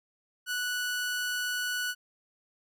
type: tone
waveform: sawtooth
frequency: 1477 Hz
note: F#6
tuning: 3 cents flat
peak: -26 dBFS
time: 0.46-1.95 s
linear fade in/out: 50 ms
effects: none